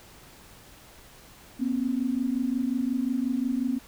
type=tone pair together; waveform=sine; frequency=241.5 / 267.1 Hz; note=B3 / C4; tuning=-39 / +36 cents; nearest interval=major second; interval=175 cents; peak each=-27 / -27 dBFS; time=1.59-3.79 s; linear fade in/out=20 ms; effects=pink hiss -51 dBFS RMS until 3.87 s